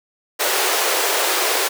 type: high-pass noise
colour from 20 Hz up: pink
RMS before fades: -19 dBFS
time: 0.39-1.69 s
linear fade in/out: 20 ms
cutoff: 370 Hz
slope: 48 dB/octave
effects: none